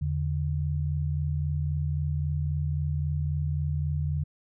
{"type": "tone pair together", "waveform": "sine", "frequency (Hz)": [82.46, 146.2], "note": ["E2", "D3"], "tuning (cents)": [1, -7], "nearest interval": "minor seventh", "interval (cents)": 992, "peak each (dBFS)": -28, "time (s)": [0.01, 4.24], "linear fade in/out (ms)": 10, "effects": []}